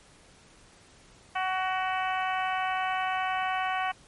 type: harmonic tone with a mistuned harmonic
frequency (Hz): 374.2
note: F#4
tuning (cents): +20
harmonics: 2 / 3 / 4 / 5 / 6 / 7 / 8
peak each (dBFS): -29 / -33 / -35 / -37 / -39 / -40 / -41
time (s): 1.35-3.92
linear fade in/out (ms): 10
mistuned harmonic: 6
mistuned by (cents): +17
effects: pink hiss -56 dBFS RMS until 4.07 s + MP3 48 kbps